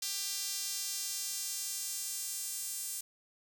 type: tone with high-pass filter sweep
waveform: sawtooth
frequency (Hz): 395.8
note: G4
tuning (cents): +17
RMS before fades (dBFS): -38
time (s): 0.02-3.01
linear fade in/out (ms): 5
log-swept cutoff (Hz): 5100 to 8100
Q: 1.4
effects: none